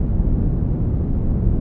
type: low-pass noise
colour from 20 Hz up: pink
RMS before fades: -18 dBFS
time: 0-1.6 s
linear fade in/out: 5 ms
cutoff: 200 Hz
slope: 12 dB/octave
effects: none